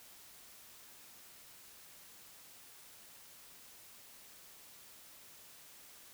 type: silence
effects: white hiss -57 dBFS RMS until 6.13 s